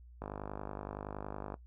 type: click train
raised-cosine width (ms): 1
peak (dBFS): -26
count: 68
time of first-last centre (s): 0.22-1.541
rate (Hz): 50.7
effects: noise-tail reverb RT60 0.1 s tail -18 dB re dry + added 60 Hz sine -52 dBFS peak until 1.66 s